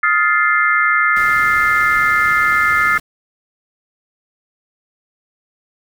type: chord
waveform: sine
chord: F dominant seventh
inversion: third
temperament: just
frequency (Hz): 1257.2 / 1396.9 / 1746.1 / 2095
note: Eb6 / F6 / A6 / C7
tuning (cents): +18 / 0 / -14 / +2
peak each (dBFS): -17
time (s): 0.03-2.98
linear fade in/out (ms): 5
type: noise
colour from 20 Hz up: pink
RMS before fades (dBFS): -33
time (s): 1.16-3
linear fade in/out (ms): 5
effects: none